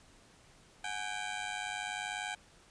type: ring-modulated tone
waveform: 15% pulse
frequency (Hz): 784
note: G5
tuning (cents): 0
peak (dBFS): -27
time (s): 0.84-2.35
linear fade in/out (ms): 5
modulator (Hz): 50.2
effects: pink hiss -61 dBFS RMS until 2.7 s + resampled to 22050 Hz